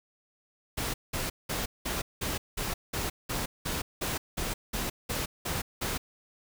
pink noise bursts, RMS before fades -32 dBFS, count 15, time 0.77-5.98 s, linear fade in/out 10 ms, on 170 ms, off 190 ms, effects none

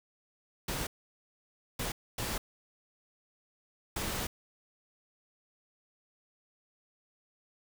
pink noise bursts at uneven times, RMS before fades -35 dBFS, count 4, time 0.68-0.87 / 1.79-1.92 / 2.18-2.38 / 3.96-4.27 s, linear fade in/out 5 ms, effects none

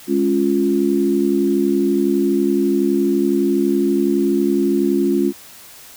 sine chord, Db major, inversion second, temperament equal, 207.7 / 277.2 / 349.2 Hz, Ab3 / Db4 / F4, 0 / 0 / 0 cents, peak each -20 / -18 / -17 dBFS, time 0.07-5.33 s, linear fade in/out 50 ms, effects white hiss -41 dBFS RMS until 5.96 s

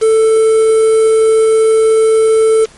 triangle tone with quantisation, 442.2 Hz, A4, 9 cents sharp, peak -4 dBFS, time 0.01-2.66 s, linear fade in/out 20 ms, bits 4, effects pink hiss -41 dBFS RMS until 2.77 s + MP3 48 kbps

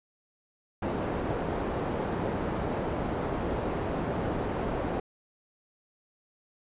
white low-pass noise, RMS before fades -31 dBFS, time 0.82-5 s, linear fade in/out 5 ms, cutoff 610 Hz, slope 12 dB/octave, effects resampled to 8000 Hz

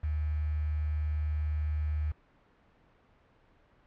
sine tone with quantisation, 76 Hz, D#2, 40 cents flat, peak -28 dBFS, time 0.03-2.12 s, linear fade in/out 10 ms, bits 8, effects pink hiss -64 dBFS RMS until 3.86 s + low-pass 2000 Hz 12 dB/octave

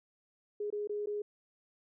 sine tone with dropouts, 415.3 Hz, G#4, in tune, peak -33 dBFS, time 0.6-1.22 s, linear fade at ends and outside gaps 5 ms, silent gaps 0.703-0.725 / 0.874-0.894 / 1.06-1.07 s, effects none

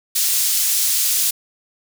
pink high-pass noise, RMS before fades -18 dBFS, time 0.15-1.31 s, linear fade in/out 10 ms, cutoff 5700 Hz, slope 12 dB/octave, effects none

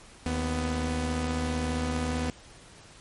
sawtooth tone pair together, 77.78 / 248.6 Hz, D#2 / B3, 0 / +12 cents, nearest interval octave + minor sixth, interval 2012 cents, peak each -26 dBFS, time 0.26-2.3 s, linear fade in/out 0 ms, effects pink hiss -51 dBFS RMS until 3 s + MP3 48 kbps

